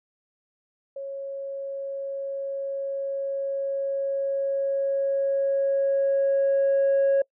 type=tone with level ramp; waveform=sine; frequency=550 Hz; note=C#5; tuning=14 cents flat; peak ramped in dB=-31 to -15 dBFS; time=0.96-7.22 s; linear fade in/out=5 ms; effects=noise-tail reverb RT60 0.1 s tail -26 dB re dry + tanh soft clip ceiling -16 dBFS